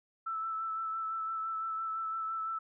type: tone with vibrato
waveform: sine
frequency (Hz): 1320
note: E6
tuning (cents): +2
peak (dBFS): -33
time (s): 0.26-2.59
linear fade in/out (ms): 10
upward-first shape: sine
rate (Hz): 5.9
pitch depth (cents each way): 19
effects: none